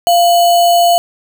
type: tone with sample-and-hold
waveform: sine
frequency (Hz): 693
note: F5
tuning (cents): -14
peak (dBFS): -6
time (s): 0.07-0.98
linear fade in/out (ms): 0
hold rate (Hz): 3675
effects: none